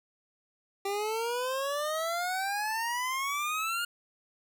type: exponential sweep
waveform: 25% pulse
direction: up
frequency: 392 to 1429 Hz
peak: -26 dBFS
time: 0.85-3.85 s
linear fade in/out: 5 ms
effects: none